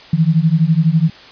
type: beating tone pair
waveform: sine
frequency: 155.5 / 167.5 Hz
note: D#3 / E3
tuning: -1 / +28 cents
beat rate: 12 Hz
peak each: -13 dBFS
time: 0.13-1.1 s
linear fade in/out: 5 ms
effects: white hiss -39 dBFS RMS until 1.31 s + resampled to 11025 Hz